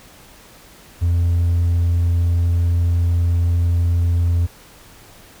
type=tone; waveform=triangle; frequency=85.9 Hz; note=F2; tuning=28 cents flat; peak=-11 dBFS; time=1.01-4.47 s; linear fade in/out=20 ms; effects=tanh soft clip ceiling -8 dBFS + pink hiss -45 dBFS RMS until 5.4 s